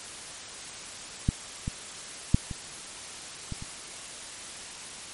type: clicks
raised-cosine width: 5 ms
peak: -10 / -17 / -6 / -22 / -21 / -26 dBFS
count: 6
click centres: 1.289 / 1.679 / 2.345 / 2.512 / 3.523 / 3.624 s
effects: white hiss -41 dBFS RMS until 5.13 s + MP3 48 kbps